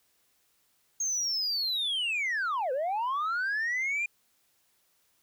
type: linear two-way sweep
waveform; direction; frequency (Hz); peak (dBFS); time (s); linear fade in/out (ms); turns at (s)
sine; down then up; 6500 to 493.9 to 2437; -25; 1-4.06; 5; 2.72
effects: tanh soft clip ceiling -26 dBFS + white hiss -70 dBFS RMS until 5.22 s